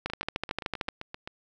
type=two click trains; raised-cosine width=0.3 ms; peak=-13 / -21 dBFS; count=12 / 10; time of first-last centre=0.06-0.887 / 0.1-1.275 s; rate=13.3 / 7.66 Hz; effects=none